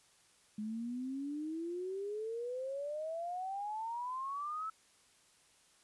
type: exponential sweep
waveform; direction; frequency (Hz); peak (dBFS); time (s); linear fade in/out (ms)
sine; up; 209.2 to 1318.5; -37; 0.58-4.7; 5
effects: white hiss -67 dBFS RMS until 5.83 s + resampled to 24000 Hz